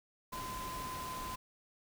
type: tone in noise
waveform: sine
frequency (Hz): 1024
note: C6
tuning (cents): -38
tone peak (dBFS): -41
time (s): 0.32-1.36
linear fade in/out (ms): 10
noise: pink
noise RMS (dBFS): -45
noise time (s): 0.32-1.36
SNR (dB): +1
effects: none